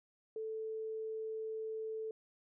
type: tone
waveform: sine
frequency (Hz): 440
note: A4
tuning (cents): 0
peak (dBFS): -38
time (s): 0.36-2.11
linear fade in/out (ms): 2
effects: none